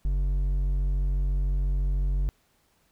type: tone with hard clipping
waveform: triangle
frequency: 47 Hz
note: F#1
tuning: 28 cents sharp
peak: -24 dBFS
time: 0.05-2.29 s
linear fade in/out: 0 ms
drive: 9 dB
effects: pink hiss -67 dBFS RMS until 2.91 s